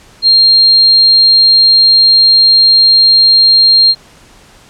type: tone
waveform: sine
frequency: 4200 Hz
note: C8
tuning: 6 cents sharp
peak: -3 dBFS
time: 0.22-3.95 s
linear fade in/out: 50 ms
effects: pink hiss -41 dBFS RMS until 4.69 s + low-pass 9000 Hz 12 dB/octave